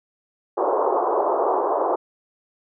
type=band-pass noise; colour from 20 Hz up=pink; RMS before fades=-21 dBFS; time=0.57-1.96 s; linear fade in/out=10 ms; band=360 to 1100 Hz; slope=48 dB/octave; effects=none